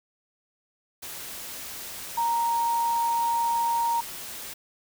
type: tone in noise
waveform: sine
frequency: 932.3 Hz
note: A#5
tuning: in tune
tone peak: -22 dBFS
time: 2.17-4.01 s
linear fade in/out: 10 ms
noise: white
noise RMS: -38 dBFS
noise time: 1.02-4.54 s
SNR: +13 dB
effects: none